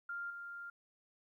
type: tone with level steps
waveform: sine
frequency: 1396.9 Hz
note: F6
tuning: in tune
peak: -39 / -44 dBFS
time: 0.09-0.7 s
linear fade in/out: 5 ms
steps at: 0.3 s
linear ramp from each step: 5 ms
effects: 13-bit